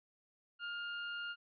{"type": "tone", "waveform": "30% pulse", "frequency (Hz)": 1411, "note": "F6", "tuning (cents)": 17, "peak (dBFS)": -37, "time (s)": [0.59, 1.36], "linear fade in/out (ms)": 50, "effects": ["resampled to 11025 Hz"]}